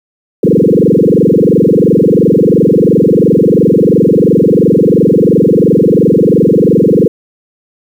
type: tone with frequency modulation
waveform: sine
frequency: 322.4 Hz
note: E4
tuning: 38 cents flat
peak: -4 dBFS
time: 0.43-7.08 s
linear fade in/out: 5 ms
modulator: 22.9 Hz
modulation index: 7.5
effects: 7-bit